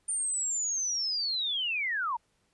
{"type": "linear sweep", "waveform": "sine", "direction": "down", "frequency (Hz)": [9070, 880], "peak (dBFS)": -28, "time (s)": [0.08, 2.17], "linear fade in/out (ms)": 10, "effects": ["pink hiss -72 dBFS RMS until 2.53 s", "resampled to 24000 Hz"]}